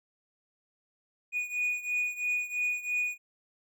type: beating tone pair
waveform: triangle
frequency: 2463 / 2466 Hz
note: D#7 / D#7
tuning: -18 / -16 cents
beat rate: 3 Hz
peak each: -29 / -32 dBFS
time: 1.32-3.18 s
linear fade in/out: 50 ms
effects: none